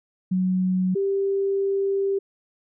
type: tone pair in turn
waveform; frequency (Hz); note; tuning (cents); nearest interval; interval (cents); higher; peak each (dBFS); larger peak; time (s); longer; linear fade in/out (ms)
sine; 185 / 393.2; F#3 / G4; 0 / +5; octave + minor second; 1305; second; -19 / -20; first; 0.31-0.95 / 0.95-2.19; second; 10
effects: none